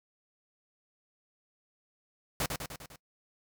pink noise with echo, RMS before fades -31 dBFS, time 2.4-2.46 s, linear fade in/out 2 ms, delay 100 ms, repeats 5, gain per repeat -4 dB, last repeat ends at 2.96 s, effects noise-tail reverb RT60 0.1 s tail -22 dB re dry

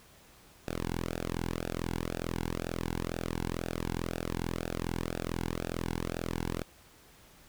sawtooth tone with flanger, 42.29 Hz, E1, 45 cents sharp, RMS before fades -35 dBFS, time 0.67-6.64 s, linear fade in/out 10 ms, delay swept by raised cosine 0.95 to 1.65 ms, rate 2 Hz, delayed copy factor -1, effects pink hiss -58 dBFS RMS until 7.48 s

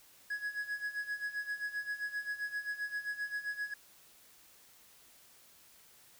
triangle tone with tremolo, 1674 Hz, G#6, 13 cents sharp, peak -31 dBFS, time 0.3-3.74 s, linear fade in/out 5 ms, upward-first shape sine, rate 7.6 Hz, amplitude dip 80%, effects white hiss -61 dBFS RMS until 6.19 s

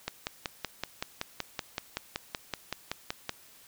click train, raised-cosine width 0.2 ms, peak -14 dBFS, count 18, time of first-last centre 0.08-3.294 s, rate 5.29 Hz, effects white hiss -56 dBFS RMS until 3.67 s

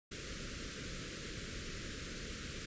pink band-stop noise, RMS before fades -44 dBFS, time 0.11-2.66 s, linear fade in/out 10 ms, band 540 to 1300 Hz, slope 48 dB/octave, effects resampled to 16000 Hz

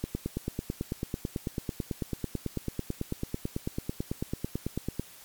click train, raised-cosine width 3 ms, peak -17 dBFS, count 46, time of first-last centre 0.04-4.996 s, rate 9.08 Hz, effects white hiss -51 dBFS RMS until 5.24 s + MP3 96 kbps

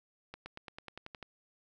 accelerating click train, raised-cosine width 0.3 ms, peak -28 dBFS, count 10, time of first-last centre 0.34-1.227 s, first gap 120 ms, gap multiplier 0.95, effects none

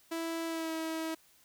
sawtooth tone with pitch glide, 329.6 to 322.1 Hz, E4 to E4, 0 to -40 cents, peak -30 dBFS, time 0.11-1.15 s, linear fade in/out 10 ms, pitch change -40 cents, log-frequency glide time 0.46-0.72 s, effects white hiss -64 dBFS RMS until 1.44 s

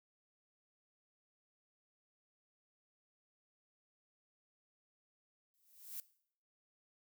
violet noise with exponential growth, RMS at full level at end -42 dBFS, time 5.54-6 s, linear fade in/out 1 ms, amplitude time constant 100 ms, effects noise-tail reverb RT60 0.6 s tail -19 dB re dry

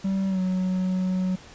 triangle tone with pitch glide, 193 to 185.24 Hz, G3 to F#3, -27 to +2 cents, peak -20 dBFS, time 0.04-1.36 s, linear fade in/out 10 ms, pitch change -71 cents, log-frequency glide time 0.28-0.4 s, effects pink hiss -47 dBFS RMS until 1.54 s + resampled to 16000 Hz

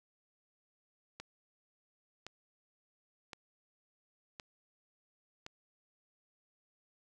click train, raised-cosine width 0.2 ms, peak -27 dBFS, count 5, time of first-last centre 1.2-5.464 s, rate 0.938 Hz, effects none

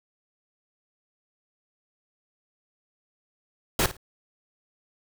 pink noise with echo, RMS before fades -22 dBFS, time 3.79-3.86 s, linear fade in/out 2 ms, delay 54 ms, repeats 2, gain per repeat -14 dB, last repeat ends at 3.968 s, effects none

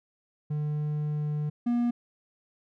triangle tone pair in turn, 149.9 / 239.4 Hz, D3 / A#3, +36 / +46 cents, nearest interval minor sixth, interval 810 cents, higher second, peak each -25 / -21 dBFS, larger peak second, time 0.5-1.5 / 1.66-1.91 s, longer first, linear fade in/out 10 ms, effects none

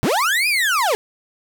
35% pulse linear two-way sweep, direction up then down, 87.31 to 2518 to 396.2 Hz, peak -14 dBFS, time 0.03-0.95 s, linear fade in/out 0 ms, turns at 0.48 s, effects none

